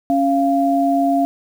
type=tone pair together; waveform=sine; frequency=277.2 / 691.3 Hz; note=C#4 / F5; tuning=0 / -18 cents; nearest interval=octave + major third; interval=1582 cents; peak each=-16 dBFS; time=0.1-1.25 s; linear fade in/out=0 ms; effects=7-bit